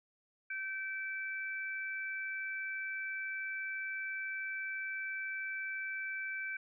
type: tone pair together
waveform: sine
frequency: 1549 / 2317 Hz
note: G6 / D7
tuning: -21 / -24 cents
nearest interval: perfect fifth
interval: 697 cents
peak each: -39 / -40 dBFS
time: 0.5-6.57 s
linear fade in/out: 5 ms
effects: none